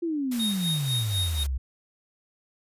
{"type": "exponential sweep", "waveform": "sine", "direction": "down", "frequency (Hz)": [349.2, 61.1], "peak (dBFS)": -25, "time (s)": [0.02, 1.58], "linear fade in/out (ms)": 10}
{"type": "noise", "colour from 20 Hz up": "white", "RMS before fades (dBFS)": -38, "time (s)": [0.31, 1.47], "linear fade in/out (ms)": 10}
{"type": "tone with tremolo", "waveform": "square", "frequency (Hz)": 3724, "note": "A#7", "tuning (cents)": -2, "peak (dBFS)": -26, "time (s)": [0.39, 1.44], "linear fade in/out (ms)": 10, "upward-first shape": "sine", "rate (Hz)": 4, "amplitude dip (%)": 85}
{"effects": ["resampled to 32000 Hz"]}